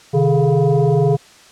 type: tone with frequency modulation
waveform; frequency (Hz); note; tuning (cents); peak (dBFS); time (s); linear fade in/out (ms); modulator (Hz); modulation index
sine; 130.81; C3; 0; -11; 0.13-1.17; 20; 284; 1.5
effects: white hiss -45 dBFS RMS until 1.51 s + low-pass 7000 Hz 12 dB/octave